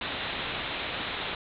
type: low-pass noise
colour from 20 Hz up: white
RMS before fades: -34 dBFS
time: 0.01-1.35 s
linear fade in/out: 2 ms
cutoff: 3900 Hz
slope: 96 dB/octave
effects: none